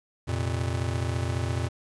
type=chord; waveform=square; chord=F suspended fourth; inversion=none; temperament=just; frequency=87.31 / 116.41 / 130.96 Hz; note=F2 / Bb2 / C3; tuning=0 / -2 / +2 cents; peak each=-30 / -30 / -36 dBFS; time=0.27-1.69 s; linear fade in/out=20 ms; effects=resampled to 22050 Hz + 9-bit